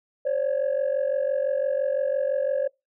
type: tone pair together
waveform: sine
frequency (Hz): 530.1 / 576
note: C5 / D5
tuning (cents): +23 / -34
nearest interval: minor second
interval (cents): 143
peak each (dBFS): -23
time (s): 0.25-2.68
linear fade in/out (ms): 10
effects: noise-tail reverb RT60 0.2 s tail -25 dB re dry + tanh soft clip ceiling -18 dBFS